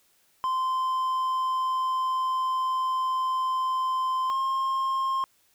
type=tone pair in turn; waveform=triangle; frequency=1037 / 1064.9 Hz; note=C6 / C6; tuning=-16 / +30 cents; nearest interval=unison; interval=46 cents; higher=second; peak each=-22 / -22 dBFS; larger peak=neither; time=0.44-4.3 / 4.3-5.24 s; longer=first; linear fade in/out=0 ms; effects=white hiss -65 dBFS RMS until 5.54 s